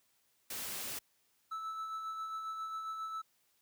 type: noise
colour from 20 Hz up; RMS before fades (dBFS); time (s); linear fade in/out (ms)
white; -41; 0.5-0.99; 5
type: tone with tremolo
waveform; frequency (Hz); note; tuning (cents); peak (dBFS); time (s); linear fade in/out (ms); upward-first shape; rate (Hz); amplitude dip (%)
triangle; 1311; E6; -10; -35; 1.51-3.22; 10; sine; 7.4; 35
effects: white hiss -74 dBFS RMS until 3.61 s + high-pass 60 Hz 12 dB/octave